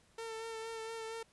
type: tone with vibrato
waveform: sawtooth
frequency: 449.9 Hz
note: A4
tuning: 39 cents sharp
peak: -37 dBFS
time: 0.18-1.23 s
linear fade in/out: 5 ms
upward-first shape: sine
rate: 4.3 Hz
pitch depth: 24 cents each way
effects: pink hiss -68 dBFS RMS until 1.32 s + resampled to 24000 Hz